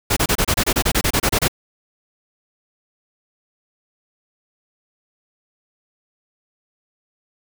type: noise bursts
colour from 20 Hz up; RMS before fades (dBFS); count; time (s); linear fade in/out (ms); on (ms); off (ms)
pink; -17; 15; 0.1-1.482; 10; 66; 28
effects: none